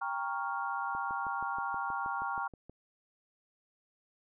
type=chord; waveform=sine; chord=G half-diminished seventh; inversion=none; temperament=equal with one note detuned; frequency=795.4 / 932.3 / 1108.7 / 1396.9 Hz; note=G5 / Bb5 / Db6 / F6; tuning=+25 / 0 / 0 / 0 cents; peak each=-38 dBFS; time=0.01-2.48 s; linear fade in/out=10 ms
type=click train; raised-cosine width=2 ms; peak=-35 dBFS; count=12; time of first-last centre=0.95-2.696 s; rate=6.3 Hz
effects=none